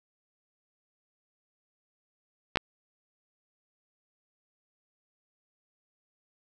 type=clicks; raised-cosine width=0.3 ms; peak=-8 dBFS; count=2; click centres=2.558 / 2.572 s; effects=none